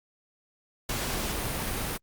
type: noise with ADSR envelope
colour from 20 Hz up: pink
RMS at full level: -28 dBFS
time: 0.89-1.98 s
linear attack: 7 ms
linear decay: 4 ms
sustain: -3 dB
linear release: 20 ms
effects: Opus 48 kbps